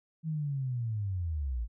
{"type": "linear sweep", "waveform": "sine", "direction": "down", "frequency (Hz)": [162.7, 52.6], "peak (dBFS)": -30, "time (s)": [0.23, 1.68], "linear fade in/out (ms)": 50, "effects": []}